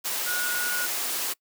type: tone in noise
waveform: sine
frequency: 1451 Hz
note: F#6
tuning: 34 cents flat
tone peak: -28 dBFS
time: 0.26-0.87 s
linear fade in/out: 20 ms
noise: white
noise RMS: -29 dBFS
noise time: 0.04-1.34 s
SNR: -2 dB
effects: noise-tail reverb RT60 0.1 s tail -24 dB re dry + high-pass 300 Hz 12 dB/octave